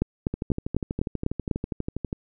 two click trains, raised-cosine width 3 ms, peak -15 / -9 dBFS, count 23 / 7, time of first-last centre 0.34-2.129 / 0.02-1.513 s, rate 12.3 / 4.02 Hz, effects none

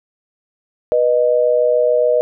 sine tone pair together, 488.9 / 616 Hz, B4 / D#5, -18 / -17 cents, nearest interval major third, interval 401 cents, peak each -14 dBFS, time 0.92-2.21 s, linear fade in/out 0 ms, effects none

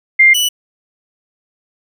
sine / sawtooth tone pair in turn, 2100 / 2962 Hz, C7 / F#7, +6 / +1 cents, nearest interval tritone, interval 595 cents, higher second, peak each -4 / -9 dBFS, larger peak first, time 0.19-0.34 / 0.34-0.49 s, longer neither, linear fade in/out 10 ms, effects none

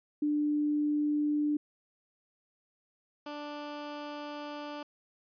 sine / 15% pulse tone pair in turn, 296.7 / 294 Hz, D4 / D4, +18 / +2 cents, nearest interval unison, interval 16 cents, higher first, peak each -26 / -32 dBFS, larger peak first, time 0.22-1.57 / 3.26-4.83 s, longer second, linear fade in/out 5 ms, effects resampled to 11025 Hz

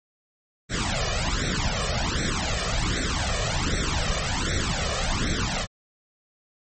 pink noise with flanger, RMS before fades -25 dBFS, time 0.69-5.67 s, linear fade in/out 50 ms, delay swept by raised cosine 0.51 to 1.71 ms, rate 1.3 Hz, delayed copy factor +0.9, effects MP3 32 kbps

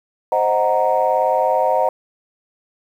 sine chord, C half-diminished seventh, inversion none, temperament equal, 523.3 / 622.3 / 740 / 932.3 Hz, C5 / Eb5 / Gb5 / Bb5, 0 / 0 / 0 / 0 cents, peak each -19 dBFS, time 0.32-1.89 s, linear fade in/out 2 ms, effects tanh soft clip ceiling -5 dBFS + 8-bit

